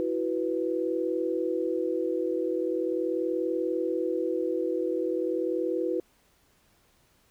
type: chord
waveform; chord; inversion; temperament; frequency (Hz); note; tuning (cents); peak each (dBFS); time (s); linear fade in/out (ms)
sine; E suspended second; none; equal; 329.6 / 370 / 493.9; E4 / F#4 / B4; 0 / 0 / 0; -30; 0-6; 0
effects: pink hiss -65 dBFS RMS until 7.3 s